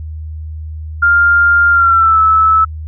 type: tone with pitch glide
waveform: sine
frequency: 1400 to 1306.2 Hz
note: F6 to E6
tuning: +4 to -16 cents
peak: -6 dBFS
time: 1.02-2.65 s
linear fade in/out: 10 ms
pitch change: -120 cents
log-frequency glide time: 1.71-2.2 s
effects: added 78 Hz sine -22 dBFS peak until 2.87 s